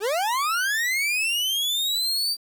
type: linear sweep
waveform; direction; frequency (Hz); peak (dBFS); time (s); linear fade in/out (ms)
40% pulse; up; 376.2 to 4699; -21; 0-2.37; 50
effects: 9-bit